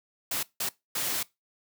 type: noise bursts at uneven times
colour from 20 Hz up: white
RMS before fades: -30 dBFS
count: 3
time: 0.31-0.43 / 0.6-0.69 / 0.95-1.23 s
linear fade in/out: 5 ms
effects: noise-tail reverb RT60 0.2 s tail -21 dB re dry + high-pass 100 Hz 12 dB/octave

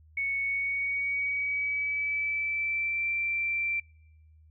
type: tone with pitch glide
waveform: sine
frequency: 2217 to 2349 Hz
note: C#7 to D7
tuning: 0 to 0 cents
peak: -27 dBFS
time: 0.17-3.8 s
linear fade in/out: 5 ms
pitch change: +100 cents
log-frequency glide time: 0.39-3.09 s
effects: noise-tail reverb RT60 0.9 s tail -26 dB re dry + added 78 Hz sine -54 dBFS peak until 4.5 s

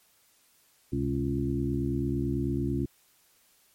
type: harmonic tone with a mistuned harmonic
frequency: 69 Hz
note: C#2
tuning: 7 cents flat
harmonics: 1 / 2 / 3 / 4 / 5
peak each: -34 / -31 / -35 / -31 / -33 dBFS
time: 0.92-2.86 s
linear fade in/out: 10 ms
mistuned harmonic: 2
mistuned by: -110 cents
effects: white hiss -64 dBFS RMS until 3.74 s + MP3 64 kbps

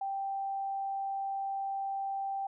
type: tone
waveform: sine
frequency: 784 Hz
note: G5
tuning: in tune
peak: -32 dBFS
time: 0.01-2.47 s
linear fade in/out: 5 ms
effects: none

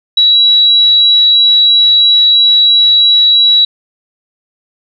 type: tone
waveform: sine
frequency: 3901 Hz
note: B7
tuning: 22 cents flat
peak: -4 dBFS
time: 0.17-3.65 s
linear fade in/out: 5 ms
effects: none

